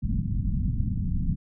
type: low-pass noise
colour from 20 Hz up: pink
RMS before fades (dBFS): -26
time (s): 0.02-1.36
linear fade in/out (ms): 20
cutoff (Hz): 230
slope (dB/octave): 48
effects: none